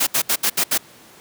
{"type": "noise bursts at uneven times", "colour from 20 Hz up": "white", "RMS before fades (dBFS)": -18, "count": 6, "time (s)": [[0, 0.07], [0.14, 0.22], [0.29, 0.36], [0.43, 0.5], [0.57, 0.64], [0.71, 0.78]], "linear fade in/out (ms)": 10, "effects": ["pink hiss -46 dBFS RMS until 1.2 s", "high-pass 150 Hz 12 dB/octave"]}